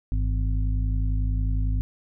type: harmonic tone with a mistuned harmonic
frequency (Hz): 51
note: G#1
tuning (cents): -31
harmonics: 1 / 2 / 3 / 5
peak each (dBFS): -22 / -28 / -38 / -37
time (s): 0.12-1.81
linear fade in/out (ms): 0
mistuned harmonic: 3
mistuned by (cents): +78
effects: none